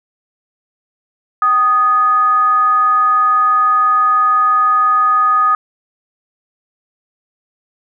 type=tone with frequency modulation; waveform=sine; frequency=1243 Hz; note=D#6; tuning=2 cents flat; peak=-9 dBFS; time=1.42-5.55 s; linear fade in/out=2 ms; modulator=468 Hz; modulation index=0.28; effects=none